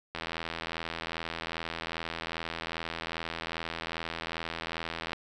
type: click train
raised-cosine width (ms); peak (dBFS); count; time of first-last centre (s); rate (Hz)
0.3; -18; 412; 0.15-5.132; 82.5
effects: none